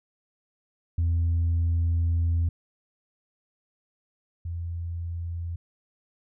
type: tone pair in turn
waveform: sine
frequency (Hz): 84 / 85.07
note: E2 / F2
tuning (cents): +33 / -45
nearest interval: unison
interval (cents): 22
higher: second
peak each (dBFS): -19 / -29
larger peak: first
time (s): 0.98-2.49 / 4.45-5.56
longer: first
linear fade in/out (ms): 5
effects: tanh soft clip ceiling -19 dBFS